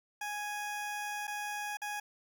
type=tone with dropouts; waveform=20% pulse; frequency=830.6 Hz; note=G#5; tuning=in tune; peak=-31 dBFS; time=0.21-2 s; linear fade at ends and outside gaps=5 ms; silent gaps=1.271-1.277 / 1.771-1.817 s; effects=none